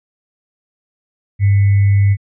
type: tone with sample-and-hold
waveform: sine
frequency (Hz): 100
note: G2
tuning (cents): +35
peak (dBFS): -8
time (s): 1.39-2.17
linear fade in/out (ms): 50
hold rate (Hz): 2100
effects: resampled to 8000 Hz